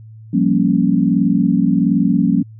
sine chord, G half-diminished seventh, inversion third, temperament equal, 174.61 / 196 / 233.1 / 277.2 Hz, F3 / G3 / Bb3 / Db4, 0 / 0 / 0 / 0 cents, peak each -17 dBFS, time 0.33-2.43 s, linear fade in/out 10 ms, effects added 110 Hz sine -35 dBFS peak until 2.59 s

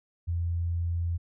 sine tone, 85.3 Hz, F2, 40 cents flat, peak -26 dBFS, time 0.27-1.18 s, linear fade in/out 20 ms, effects none

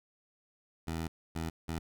15% pulse tone bursts at uneven times, 81.6 Hz, E2, 17 cents flat, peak -28 dBFS, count 3, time 0.87-1.08 / 1.35-1.5 / 1.68-1.79 s, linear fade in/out 10 ms, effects none

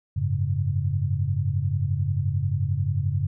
sine chord, F# suspended second, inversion none, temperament equal, 92.5 / 103.83 / 138.59 Hz, F#2 / G#2 / C#3, 0 / 0 / 0 cents, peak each -26 dBFS, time 0.16-3.27 s, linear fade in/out 10 ms, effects none

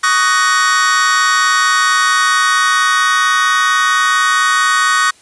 45% pulse chord, D# minor seventh, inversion third, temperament just, 1120.1 / 1244.5 / 1493.4 / 1866.8 Hz, C#6 / D#6 / F#6 / A#6, +18 / 0 / +16 / +2 cents, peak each -16 dBFS, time 0.03-5.11 s, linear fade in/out 10 ms, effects white hiss -47 dBFS RMS until 5.21 s + resampled to 22050 Hz

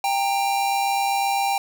square tone pair together, 793.2 / 921 Hz, G5 / A#5, +20 / -21 cents, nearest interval minor third, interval 259 cents, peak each -21 / -29 dBFS, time 0.04-1.58 s, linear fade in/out 2 ms, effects none

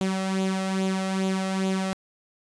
sawtooth tone with flanger, 190.4 Hz, F#3, 50 cents sharp, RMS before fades -26 dBFS, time 0.01-1.93 s, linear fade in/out 0 ms, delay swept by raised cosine 0.28 to 1.58 ms, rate 2.4 Hz, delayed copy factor +0.55, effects resampled to 22050 Hz

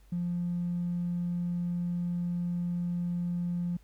triangle tone with tanh clipping, 174.61 Hz, F3, in tune, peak -28 dBFS, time 0.12-3.77 s, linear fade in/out 5 ms, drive 1 dB, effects added 49 Hz sine -55 dBFS peak until 3.83 s + pink hiss -67 dBFS RMS until 3.83 s

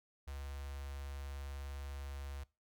square tone with notch filter, 69.6 Hz, C#2, 8 cents sharp, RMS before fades -45 dBFS, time 0.27-2.44 s, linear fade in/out 10 ms, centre 260 Hz, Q 0.52, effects noise-tail reverb RT60 0.3 s tail -22 dB re dry

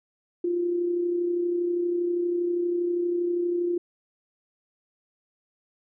sine tone with amplitude modulation, 349.2 Hz, F4, in tune, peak -21 dBFS, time 0.44-3.78 s, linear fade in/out 5 ms, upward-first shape sine, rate 32.5 Hz, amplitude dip 40%, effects none

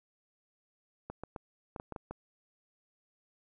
clicks, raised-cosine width 1 ms, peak -26 dBFS, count 8, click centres 1.1 / 1.236 / 1.362 / 1.762 / 1.799 / 1.923 / 1.962 / 2.11 s, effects none

